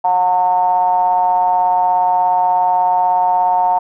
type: ring-modulated tone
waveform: triangle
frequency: 91.7 Hz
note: F#2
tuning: 15 cents flat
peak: -6 dBFS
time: 0.04-3.79 s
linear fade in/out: 10 ms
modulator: 817 Hz
effects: none